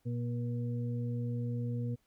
harmonic tone, 120 Hz, B2, 49 cents flat, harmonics 1 / 2 / 4, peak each -33 / -39 / -45 dBFS, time 0.05-1.96 s, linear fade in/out 20 ms, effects pink hiss -75 dBFS RMS until 2.06 s

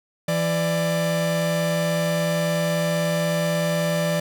45% pulse tone pair together, 166.85 / 591 Hz, E3 / D5, +21 / +11 cents, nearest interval octave + minor seventh, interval 2190 cents, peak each -23 dBFS, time 0.28-4.2 s, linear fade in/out 5 ms, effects none

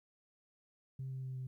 sine tone with pitch steps, 132.6 / 131.46 / 130.32 / 129.2 Hz, C3 / C3 / C3 / C3, +23 / +9 / -7 / -21 cents, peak -38 dBFS, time 0.99-1.47 s, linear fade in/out 5 ms, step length 120 ms, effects tanh soft clip ceiling -36 dBFS + 13-bit

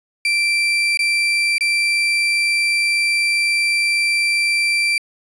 35% pulse tone with dropouts, 2349 Hz, D7, in tune, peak -13 dBFS, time 0.25-4.98 s, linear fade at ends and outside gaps 2 ms, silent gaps 0.973-0.991 / 1.582-1.608 s, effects resampled to 22050 Hz

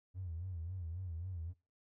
triangle tone with vibrato, 87.3 Hz, F2, in tune, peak -36 dBFS, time 0.14-1.54 s, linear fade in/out 50 ms, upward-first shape sine, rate 3.7 Hz, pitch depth 140 cents each way, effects noise-tail reverb RT60 0.3 s tail -23 dB re dry + tanh soft clip ceiling -37 dBFS

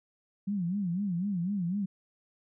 sine tone with vibrato, 186.9 Hz, F#3, 18 cents sharp, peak -28 dBFS, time 0.47-1.86 s, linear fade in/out 10 ms, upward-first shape sine, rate 4 Hz, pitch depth 180 cents each way, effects none

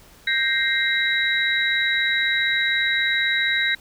sine tone cluster, 1579 / 1874 / 2094 / 3879 Hz, G6 / A#6 / C7 / B7, +12 / +9 / +1 / -32 cents, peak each -24 dBFS, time 0.27-3.75 s, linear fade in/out 5 ms, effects pink hiss -50 dBFS RMS until 3.8 s

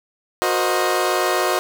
20% pulse chord, C half-diminished seventh, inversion second, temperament equal with one note detuned, 364.7 / 466.2 / 523.3 / 622.3 Hz, Gb4 / Bb4 / C5 / Eb5, -25 / 0 / 0 / 0 cents, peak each -16 / -22 / -19 / -18 dBFS, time 0.42-1.59 s, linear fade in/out 0 ms, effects none

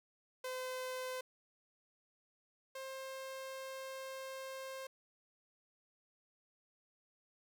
sawtooth tone pair in turn, 512 / 530.5 Hz, C5 / C5, -38 / +24 cents, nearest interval minor second, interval 62 cents, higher second, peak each -36 / -40 dBFS, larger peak first, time 0.44-1.21 / 2.75-4.87 s, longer second, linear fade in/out 5 ms, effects none

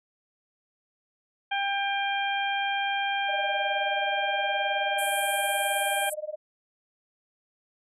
harmonic tone, 796 Hz, G5, 26 cents sharp, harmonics 1 / 2 / 3 / 4, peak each -28 / -31 / -33 / -34 dBFS, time 1.51-6.1 s, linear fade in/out 10 ms
sine tone with tremolo, 611 Hz, D#5, 32 cents flat, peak -28 dBFS, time 3.28-6.36 s, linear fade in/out 20 ms, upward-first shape sine, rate 19 Hz, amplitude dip 95%
white band-pass noise, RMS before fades -36 dBFS, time 4.98-6.14 s, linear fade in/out 10 ms, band 7900 to 12000 Hz, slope 96 dB/octave
effects none

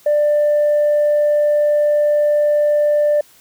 sine tone, 592 Hz, D5, 14 cents sharp, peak -10 dBFS, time 0.06-3.21 s, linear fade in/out 5 ms, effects tanh soft clip ceiling -9 dBFS + white hiss -49 dBFS RMS until 3.4 s

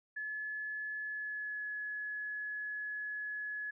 sine tone with pitch glide, 1714 to 1697.3 Hz, A6 to G#6, -46 to +37 cents, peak -37 dBFS, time 0.16-3.71 s, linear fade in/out 10 ms, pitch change -17 cents, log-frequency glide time 1.01-1.66 s, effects none

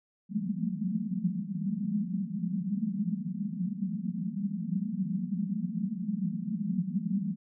white band-pass noise, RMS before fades -32 dBFS, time 0.29-7.36 s, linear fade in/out 50 ms, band 170 to 220 Hz, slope 96 dB/octave, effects none

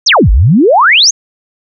sine exponential two-way sweep, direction down then up, 6810 to 45.88 to 6810 Hz, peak -3 dBFS, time 0.06-1.11 s, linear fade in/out 10 ms, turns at 0.31 s, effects none

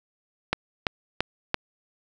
click train, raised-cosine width 0.3 ms, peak -6 dBFS, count 4, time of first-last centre 0.53-1.544 s, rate 2.96 Hz, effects none

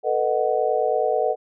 sine chord, B dominant seventh, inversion third, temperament just, 444.5 / 493.9 / 617.4 / 740.8 Hz, A4 / B4 / D#5 / F#5, +18 / 0 / -14 / +2 cents, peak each -24 dBFS, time 0.03-1.36 s, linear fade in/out 50 ms, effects none

